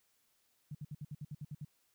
sine tone bursts, 147.5 Hz, D3, 8 cents sharp, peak -40 dBFS, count 10, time 0.71-1.649 s, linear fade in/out 5 ms, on 39 ms, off 61 ms, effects white hiss -75 dBFS RMS until 1.94 s

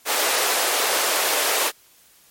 pink high-pass noise, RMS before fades -21 dBFS, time 0.05-1.72 s, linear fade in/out 50 ms, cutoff 440 Hz, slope 24 dB/octave, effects white hiss -54 dBFS RMS until 2.3 s + MP3 64 kbps

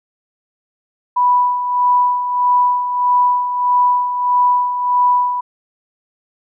sine tone with tremolo, 986 Hz, B5, 3 cents flat, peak -9 dBFS, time 1.16-5.41 s, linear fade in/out 10 ms, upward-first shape sine, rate 1.6 Hz, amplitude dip 60%, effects none

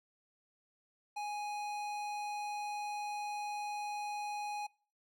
sine tone with tanh clipping, 830.6 Hz, G#5, in tune, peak -39 dBFS, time 1.16-4.67 s, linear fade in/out 10 ms, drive 18 dB, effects noise-tail reverb RT60 0.4 s tail -23 dB re dry

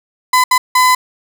35% pulse tone bursts at uneven times, 1010 Hz, B5, 39 cents sharp, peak -6 dBFS, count 3, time 0.33-0.44 / 0.51-0.58 / 0.75-0.95 s, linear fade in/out 5 ms, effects none

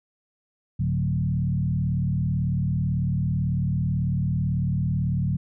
sine tone with frequency modulation, 133.9 Hz, C3, 40 cents sharp, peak -21 dBFS, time 0.79-5.37 s, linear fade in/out 10 ms, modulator 38.1 Hz, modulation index 1.3, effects none

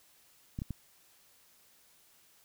clicks, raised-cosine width 5 ms, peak -24 dBFS, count 3, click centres 0.589 / 0.619 / 0.707 s, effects white hiss -64 dBFS RMS until 2.44 s

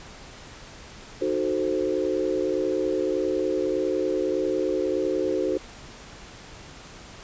sine chord, D# diminished seventh, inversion none, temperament equal with one note detuned, 308.3 / 370 / 440 / 523.3 Hz, D#4 / F#4 / A4 / C5, -16 / 0 / 0 / 0 cents, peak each -29 / -26 / -29 / -28 dBFS, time 1.21-5.58 s, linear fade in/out 10 ms, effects pink hiss -44 dBFS RMS until 7.23 s + resampled to 16000 Hz

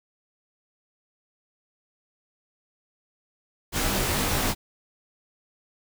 pink noise with comb filter, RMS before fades -25 dBFS, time 3.72-4.55 s, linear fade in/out 50 ms, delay 18 ms, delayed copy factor -0.65, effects none

